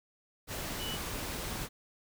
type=tone in noise; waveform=sine; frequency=2960 Hz; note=F#7; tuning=in tune; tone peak=-38 dBFS; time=0.78-0.99 s; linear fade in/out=50 ms; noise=pink; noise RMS=-38 dBFS; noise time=0.47-1.69 s; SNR=-3 dB; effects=none